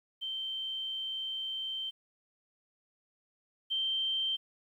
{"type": "tone pair in turn", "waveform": "sine", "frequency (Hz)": [3119, 3133], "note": ["G7", "G7"], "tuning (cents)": [-9, -2], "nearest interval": "unison", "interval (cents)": 7, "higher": "second", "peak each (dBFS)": [-34, -29], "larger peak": "second", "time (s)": [[0.21, 1.91], [3.7, 4.37]], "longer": "first", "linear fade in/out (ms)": 20, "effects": ["11-bit"]}